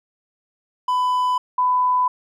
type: tone pair in turn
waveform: triangle / sine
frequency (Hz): 1000 / 1000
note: B5 / B5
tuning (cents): +21 / +21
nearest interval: unison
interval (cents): 0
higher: neither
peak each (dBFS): -15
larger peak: neither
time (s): 0.88-1.38 / 1.58-2.08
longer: neither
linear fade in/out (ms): 5
effects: none